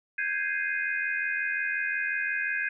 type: chord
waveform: sine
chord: Ab major seventh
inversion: third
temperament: equal with one note detuned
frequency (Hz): 1568 / 1653.6 / 2093 / 2489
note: G6 / Ab6 / C7 / Eb7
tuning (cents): 0 / -8 / 0 / 0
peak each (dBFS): -33 / -30 / -35 / -33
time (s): 0.18-2.69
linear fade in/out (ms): 5
effects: none